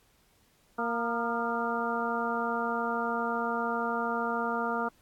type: harmonic tone with a mistuned harmonic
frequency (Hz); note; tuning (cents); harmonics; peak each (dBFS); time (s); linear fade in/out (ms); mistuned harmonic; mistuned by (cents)
232.9; A#3; -1; 1 / 2 / 3 / 4 / 5 / 6; -35 / -35 / -35 / -35 / -35 / -35; 0.78-4.89; 10; 5; +60
effects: pink hiss -66 dBFS RMS until 5.01 s + AAC 64 kbps